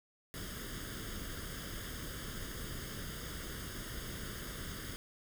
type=noise with comb filter; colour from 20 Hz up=pink; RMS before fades=-43 dBFS; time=0.34-4.96 s; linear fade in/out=0 ms; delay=0.6 ms; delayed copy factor=+0.75; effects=none